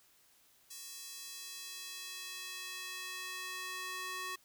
square tone with high-pass filter sweep, 370 Hz, F#4, in tune, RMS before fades -44 dBFS, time 0.7-4.36 s, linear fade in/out 10 ms, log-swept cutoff 5900 to 1200 Hz, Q 0.92, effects white hiss -67 dBFS RMS until 4.44 s

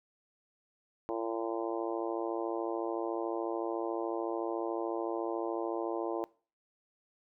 harmonic tone, 113.8 Hz, A#2, 41 cents flat, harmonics 3 / 4 / 5 / 6 / 7 / 8 / 9, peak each -36 / -38 / -40 / -42 / -43 / -44 / -45 dBFS, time 1.09-6.24 s, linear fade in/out 0 ms, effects noise-tail reverb RT60 0.4 s tail -22 dB re dry

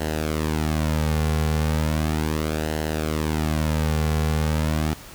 sawtooth tone with flanger, 77.6 Hz, D#2, 4 cents flat, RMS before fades -23 dBFS, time 0-4.94 s, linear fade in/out 10 ms, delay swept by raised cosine 0.84 to 3.24 ms, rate 0.36 Hz, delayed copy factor -0.65, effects pink hiss -42 dBFS RMS until 5.14 s

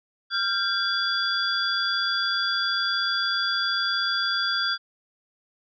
sine tone cluster, 1388 / 1575 / 3410 / 4749 Hz, F6 / G6 / G#7 / D8, -11 / +8 / +45 / +18 cents, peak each -28 dBFS, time 0.3-4.78 s, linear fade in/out 50 ms, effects none

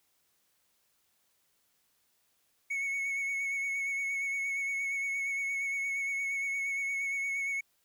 triangle tone with vibrato, 2210 Hz, C#7, 6 cents flat, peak -29 dBFS, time 2.7-7.61 s, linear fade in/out 10 ms, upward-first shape sine, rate 8.6 Hz, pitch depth 22 cents each way, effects white hiss -73 dBFS RMS until 7.84 s

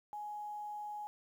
sine tone with quantisation, 836 Hz, G#5, 11 cents sharp, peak -40 dBFS, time 0.13-1.07 s, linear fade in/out 0 ms, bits 11, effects none

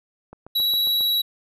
click train, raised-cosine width 1 ms, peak -26 dBFS, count 6, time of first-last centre 0.33-1.008 s, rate 7.37 Hz
square tone with vibrato, 3900 Hz, B7, 23 cents flat, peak -19 dBFS, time 0.55-1.22 s, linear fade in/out 10 ms, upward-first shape sine, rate 19 Hz, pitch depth 13 cents each way
effects none

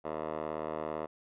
10% pulse tone with band-pass filter, 77.78 Hz, D#2, in tune, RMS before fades -37 dBFS, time 0.04-1.07 s, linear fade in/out 20 ms, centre 720 Hz, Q 3.5, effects resampled to 8000 Hz

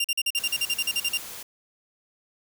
sawtooth tone bursts, 2787 Hz, F7, 4 cents flat, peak -19 dBFS, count 14, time 0-1.175 s, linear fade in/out 5 ms, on 44 ms, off 43 ms
white noise, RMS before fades -39 dBFS, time 0.37-1.43 s, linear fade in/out 5 ms
effects none

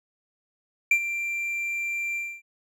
triangle tone with ADSR envelope, 2363 Hz, D7, 10 cents sharp, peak -13 dBFS, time 0.91-2.42 s, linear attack 4 ms, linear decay 73 ms, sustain -12 dB, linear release 260 ms, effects none

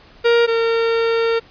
45% pulse tone pair in turn, 469.4 / 458.1 Hz, A#4 / A#4, +12 / -30 cents, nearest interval unison, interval 42 cents, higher first, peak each -11 / -15 dBFS, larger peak first, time 0.24-0.47 / 0.47-1.4 s, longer second, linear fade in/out 20 ms, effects pink hiss -47 dBFS RMS until 1.5 s + resampled to 11025 Hz

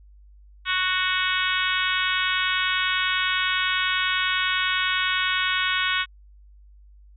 harmonic tone, 370 Hz, F#4, in tune, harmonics 3 / 4 / 5 / 6 / 7 / 8 / 9 / 10, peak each -29 / -26 / -30 / -29 / -31 / -31 / -30 / -32 dBFS, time 0.65-6.06 s, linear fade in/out 50 ms, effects added 50 Hz sine -47 dBFS peak until 7.16 s

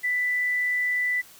sine tone, 1984 Hz, B6, 7 cents sharp, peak -22 dBFS, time 0.03-1.22 s, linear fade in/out 20 ms, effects white hiss -50 dBFS RMS until 1.39 s

